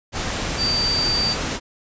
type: tone in noise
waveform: sine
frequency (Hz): 4646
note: D8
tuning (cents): -20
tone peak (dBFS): -19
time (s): 0.57-1.36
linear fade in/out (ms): 50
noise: pink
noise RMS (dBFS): -25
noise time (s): 0.12-1.6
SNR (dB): +3
effects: resampled to 16000 Hz